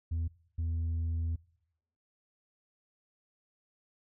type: tone bursts at uneven times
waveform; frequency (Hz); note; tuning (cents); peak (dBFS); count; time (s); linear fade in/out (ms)
sine; 82.41; E2; 0; -27; 2; 0.11-0.28 / 0.58-1.36; 10
effects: noise-tail reverb RT60 0.8 s tail -25 dB re dry + tanh soft clip ceiling -29 dBFS